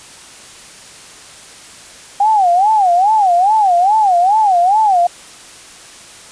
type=tone with vibrato; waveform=sine; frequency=780 Hz; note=G5; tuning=9 cents flat; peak=-8 dBFS; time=2.2-5.07 s; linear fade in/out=5 ms; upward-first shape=sine; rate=2.4 Hz; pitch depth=210 cents each way; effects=white hiss -37 dBFS RMS until 6.31 s + resampled to 22050 Hz